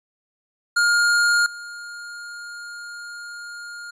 square tone with level steps, 1417 Hz, F6, 25 cents sharp, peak -16 / -34 dBFS, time 0.76-3.91 s, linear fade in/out 10 ms, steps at 1.46 s, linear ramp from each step 2 ms, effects resampled to 22050 Hz

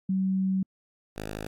sine / 5% pulse tone pair in turn, 190 / 52.57 Hz, F#3 / G#1, +46 / +22 cents, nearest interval octave + minor seventh, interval 2224 cents, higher first, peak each -23 dBFS, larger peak neither, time 0.09-0.63 / 1.16-1.47 s, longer first, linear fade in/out 5 ms, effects AAC 48 kbps

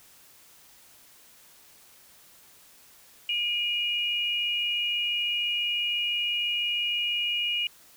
sine tone pair together, 2422 / 2872 Hz, D#7 / F7, -47 / +48 cents, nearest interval minor third, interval 295 cents, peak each -31 / -26 dBFS, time 3.29-7.67 s, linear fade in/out 2 ms, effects white hiss -55 dBFS RMS until 7.96 s

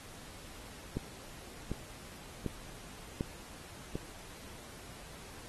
click train, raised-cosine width 3 ms, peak -21 dBFS, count 5, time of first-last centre 0.97-3.955 s, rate 1.34 Hz, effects pink hiss -51 dBFS RMS until 5.48 s + AAC 32 kbps

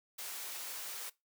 white high-pass noise, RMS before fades -43 dBFS, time 0.18-1.1 s, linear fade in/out 10 ms, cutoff 490 Hz, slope 12 dB/octave, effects noise-tail reverb RT60 0.2 s tail -20 dB re dry

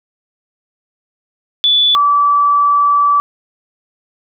sine tone pair in turn, 3462 / 1155.3 Hz, A7 / D6, -29 / -29 cents, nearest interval octave + perfect fifth, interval 1900 cents, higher first, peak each -8 dBFS, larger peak neither, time 1.64-1.95 / 1.95-3.2 s, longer second, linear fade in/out 0 ms, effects none

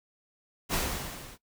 pink noise with level ramp, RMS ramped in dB -26 to -49 dBFS, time 0.69-1.38 s, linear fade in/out 50 ms, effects noise-tail reverb RT60 0.1 s tail -19 dB re dry

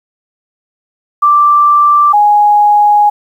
sine tone pair in turn, 1174.7 / 830.6 Hz, D6 / G#5, 0 / 0 cents, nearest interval tritone, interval 600 cents, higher first, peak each -4 dBFS, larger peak neither, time 1.22-2.13 / 2.13-3.1 s, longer second, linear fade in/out 10 ms, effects 7-bit

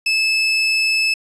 30% pulse tone, 2613 Hz, E7, 16 cents flat, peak -12 dBFS, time 0.06-1.14 s, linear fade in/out 5 ms, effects resampled to 22050 Hz + 8-bit

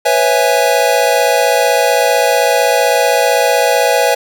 square chord, C# minor seventh, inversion third, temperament equal with one note detuned, 493.9 / 549.6 / 659.3 / 830.6 Hz, B4 / C#5 / E5 / G#5, 0 / -15 / 0 / 0 cents, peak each -16 dBFS, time 0.05-4.15 s, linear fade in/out 10 ms, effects none

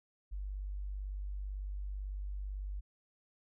sine tone, 49 Hz, G1, in tune, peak -37 dBFS, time 0.31-2.81 s, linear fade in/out 20 ms, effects none

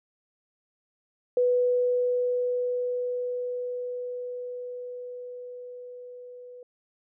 sine tone with level ramp, 493.9 Hz, B4, in tune, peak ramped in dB -19 to -42 dBFS, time 1.37-6.63 s, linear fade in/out 2 ms, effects none

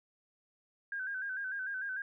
sine tone with vibrato, 1568 Hz, G6, in tune, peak -35 dBFS, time 0.92-2.02 s, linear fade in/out 2 ms, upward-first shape square, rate 6.7 Hz, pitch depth 55 cents each way, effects none

